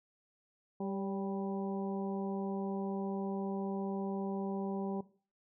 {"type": "harmonic tone with a mistuned harmonic", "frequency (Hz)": 196, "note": "G3", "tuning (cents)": 0, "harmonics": [1, 2, 3, 4, 5], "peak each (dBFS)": [-37, -40, -46, -45, -50], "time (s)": [0.8, 5.01], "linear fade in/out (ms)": 5, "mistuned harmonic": 3, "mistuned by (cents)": -44, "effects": ["noise-tail reverb RT60 0.4 s tail -17 dB re dry"]}